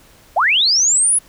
sine linear sweep, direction up, 567 to 10548 Hz, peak -11 dBFS, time 0.36-1.19 s, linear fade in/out 10 ms, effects pink hiss -48 dBFS RMS until 1.28 s

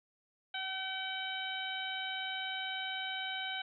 harmonic tone with a mistuned harmonic, 764 Hz, G5, 45 cents flat, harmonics 1 / 2 / 3 / 4 / 5, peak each -43 / -41 / -44 / -41 / -44 dBFS, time 0.54-3.62 s, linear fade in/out 5 ms, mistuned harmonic 1, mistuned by -16 cents, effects none

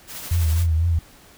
white noise with tremolo, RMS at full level -33 dBFS, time 0.07-0.67 s, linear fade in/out 50 ms, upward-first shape sine, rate 12 Hz, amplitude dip 35%
sine tone with vibrato, 82.41 Hz, E2, in tune, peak -16 dBFS, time 0.31-0.99 s, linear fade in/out 5 ms, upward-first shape triangle, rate 4 Hz, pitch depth 89 cents each way
effects pink hiss -49 dBFS RMS until 1.37 s

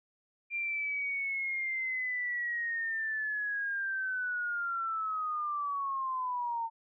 sine linear sweep, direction down, 2386 to 902 Hz, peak -31 dBFS, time 0.5-6.7 s, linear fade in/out 50 ms, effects none

